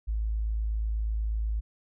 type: tone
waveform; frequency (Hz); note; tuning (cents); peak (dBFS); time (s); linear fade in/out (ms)
sine; 54.1; A1; -29; -26; 0.07-1.61; 20
effects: none